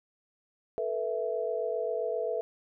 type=chord; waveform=sine; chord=A suspended second; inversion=none; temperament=equal with one note detuned; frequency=440 / 487.6 / 659.3 Hz; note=A4 / B4 / E5; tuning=0 / -22 / 0 cents; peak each=-33 dBFS; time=0.78-2.41 s; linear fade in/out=0 ms; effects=none